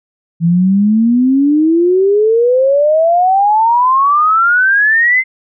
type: exponential sweep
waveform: sine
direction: up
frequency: 163.6 to 2093 Hz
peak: -7 dBFS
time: 0.4-5.24 s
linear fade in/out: 50 ms
effects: none